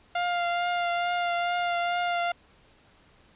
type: tone with vibrato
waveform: sawtooth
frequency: 700 Hz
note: F5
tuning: 4 cents sharp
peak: -21 dBFS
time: 0.15-2.32 s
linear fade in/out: 5 ms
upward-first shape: triangle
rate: 2.3 Hz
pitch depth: 20 cents each way
effects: pink hiss -59 dBFS RMS until 3.35 s + resampled to 8000 Hz